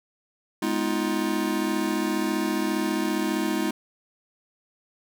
square chord, F half-diminished seventh, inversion first, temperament just, 209.5 / 251.4 / 314.3 / 349.2 Hz, Ab3 / Cb4 / Eb4 / F4, +15 / +31 / +18 / 0 cents, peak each -30 / -32 / -28 / -31 dBFS, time 0.62-3.71 s, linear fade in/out 5 ms, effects none

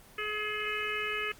harmonic tone, 423.8 Hz, G#4, 35 cents sharp, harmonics 1 / 3 / 4 / 5 / 6 / 7, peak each -39 / -38 / -38 / -37 / -36 / -40 dBFS, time 0.18-1.32 s, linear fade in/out 5 ms, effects pink hiss -55 dBFS RMS until 1.39 s + Opus 24 kbps

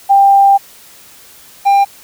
sine / triangle tone pair in turn, 792 / 796.6 Hz, G5 / G5, +18 / +28 cents, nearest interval unison, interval 10 cents, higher second, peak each -4 dBFS, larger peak neither, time 0.09-0.58 / 1.65-1.85 s, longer first, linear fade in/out 20 ms, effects white hiss -40 dBFS RMS until 2.03 s

